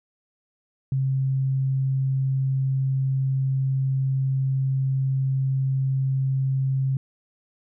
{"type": "tone", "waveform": "sine", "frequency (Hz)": 133.7, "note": "C3", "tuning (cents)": 38, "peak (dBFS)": -20, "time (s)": [0.92, 6.97], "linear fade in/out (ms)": 2, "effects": []}